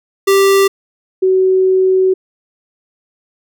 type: tone pair in turn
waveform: square / sine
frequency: 392 / 375.9 Hz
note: G4 / F#4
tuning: 0 / +27 cents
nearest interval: minor second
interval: 73 cents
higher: first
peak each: -8 dBFS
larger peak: neither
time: 0.27-0.68 / 1.22-2.14 s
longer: second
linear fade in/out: 10 ms
effects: none